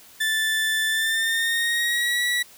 30% pulse tone with pitch glide, 1760 to 1941.6 Hz, A6 to B6, 0 to -30 cents, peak -18 dBFS, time 0.2-2.43 s, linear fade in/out 10 ms, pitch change +170 cents, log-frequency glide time 0.89-2.24 s, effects white hiss -49 dBFS RMS until 2.57 s

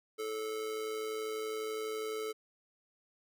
square tone with amplitude modulation, 435.6 Hz, A4, 17 cents flat, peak -34 dBFS, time 0.18-2.33 s, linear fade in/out 20 ms, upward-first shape sine, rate 112 Hz, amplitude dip 50%, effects none

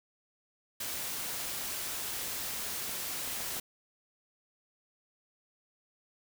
white noise, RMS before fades -37 dBFS, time 0.8-3.6 s, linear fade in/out 5 ms
clicks, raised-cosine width 1 ms, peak -31 dBFS, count 4, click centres 2.893 / 3.276 / 3.406 / 3.567 s
effects none

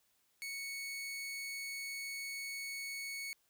sawtooth tone, 2217 Hz, C#7, in tune, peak -37 dBFS, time 0.42-3.33 s, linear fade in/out 0 ms, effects white hiss -75 dBFS RMS until 3.49 s

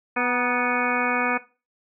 harmonic tone with a mistuned harmonic, 246.9 Hz, B3, in tune, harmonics 1 / 2 / 3 / 4 / 5 / 6 / 7 / 9 / 10, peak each -29 / -29 / -29 / -29 / -29 / -29 / -29 / -29 / -29 dBFS, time 0.16-1.38 s, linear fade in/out 10 ms, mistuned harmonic 4, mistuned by -47 cents, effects noise-tail reverb RT60 0.3 s tail -17 dB re dry

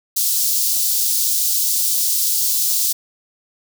white high-pass noise, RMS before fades -18 dBFS, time 0.16-2.93 s, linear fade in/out 10 ms, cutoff 4300 Hz, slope 24 dB/octave, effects none

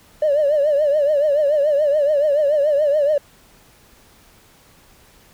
triangle tone with vibrato, 587 Hz, D5, 1 cent flat, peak -10 dBFS, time 0.22-3.18 s, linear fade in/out 5 ms, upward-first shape triangle, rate 7 Hz, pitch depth 120 cents each way, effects tanh soft clip ceiling -11 dBFS + pink hiss -51 dBFS RMS until 5.33 s

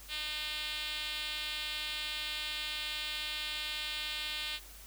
5% pulse tone with band-pass filter, 303.6 Hz, D#4, 42 cents flat, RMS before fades -38 dBFS, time 0.08-4.6 s, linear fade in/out 50 ms, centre 3700 Hz, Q 1.9, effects added 50 Hz sine -53 dBFS peak until 4.86 s + white hiss -53 dBFS RMS until 4.86 s

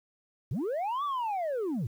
sine linear two-way sweep, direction up then down, 95 to 1186 to 95 Hz, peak -26 dBFS, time 0.51-1.87 s, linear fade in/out 5 ms, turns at 1.04 s, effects tanh soft clip ceiling -28 dBFS + 10-bit

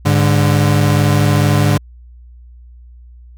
35% pulse tone pair together, 102.32 / 146.83 Hz, G#2 / D3, -25 / 0 cents, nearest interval tritone, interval 625 cents, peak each -11 dBFS, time 0.05-1.78 s, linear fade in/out 10 ms, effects added 60 Hz sine -36 dBFS peak until 3.37 s

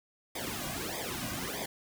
pink noise with flanger, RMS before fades -37 dBFS, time 0.35-1.66 s, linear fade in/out 5 ms, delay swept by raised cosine 0.7 to 2.3 ms, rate 1.6 Hz, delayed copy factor -1, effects none

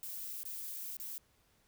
violet noise with dropouts, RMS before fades -43 dBFS, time 0.03-1.18 s, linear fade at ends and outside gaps 0 ms, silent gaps 0.433-0.453 / 0.968-0.999 s, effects pink hiss -71 dBFS RMS until 1.67 s

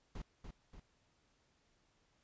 brown noise with echo, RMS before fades -44 dBFS, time 0.15-0.22 s, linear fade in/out 5 ms, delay 290 ms, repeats 2, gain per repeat -5 dB, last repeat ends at 0.8 s, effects pink hiss -75 dBFS RMS until 2.23 s + resampled to 16000 Hz

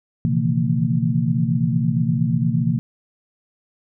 sine tone cluster, 121.3 / 136.5 / 160.9 / 169.5 / 227.7 Hz, B2 / C#3 / E3 / E3 / A#3, -31 / -26 / -42 / +49 / -40 cents, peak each -23 dBFS, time 0.25-2.79 s, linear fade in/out 0 ms, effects none

